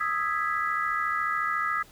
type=chord; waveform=sine; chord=E major seventh; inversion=third; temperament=equal; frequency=1244.5 / 1318.5 / 1661.2 / 1975.5 Hz; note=D#6 / E6 / G#6 / B6; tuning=0 / 0 / 0 / 0 cents; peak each=-28 / -32 / -32 / -32 dBFS; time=0-1.83 s; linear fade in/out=10 ms; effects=pink hiss -54 dBFS RMS until 1.91 s